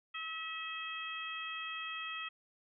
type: harmonic tone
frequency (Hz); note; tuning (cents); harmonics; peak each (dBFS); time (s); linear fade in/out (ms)
645; E5; -38; 2 / 3 / 4 / 5; -44 / -46 / -43 / -45; 0.14-2.29; 10
effects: none